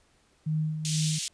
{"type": "tone with tremolo", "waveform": "sine", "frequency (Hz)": 155.56, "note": "D#3", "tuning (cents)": 0, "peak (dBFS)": -24, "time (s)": [0.46, 1.19], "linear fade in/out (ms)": 10, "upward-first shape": "sine", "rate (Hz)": 2.2, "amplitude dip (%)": 55}
{"type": "band-pass noise", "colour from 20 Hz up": "white", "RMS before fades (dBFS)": -33, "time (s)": [0.85, 1.28], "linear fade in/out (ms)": 0, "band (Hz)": [2900, 8800], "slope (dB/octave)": 24}
{"effects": ["pink hiss -65 dBFS RMS until 1.33 s", "resampled to 22050 Hz"]}